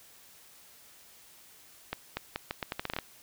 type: accelerating click train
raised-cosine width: 0.3 ms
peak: -16 dBFS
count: 12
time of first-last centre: 1.93-2.987 s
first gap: 240 ms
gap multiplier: 0.79
effects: white hiss -56 dBFS RMS until 3.22 s